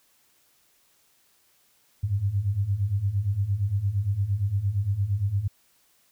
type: beating tone pair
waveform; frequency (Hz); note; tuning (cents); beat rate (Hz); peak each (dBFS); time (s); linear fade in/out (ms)
sine; 94.5 / 103.2; F#2 / G#2; +37 / -10; 8.7; -28 / -24; 2.03-5.48; 10
effects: white hiss -64 dBFS RMS until 6.11 s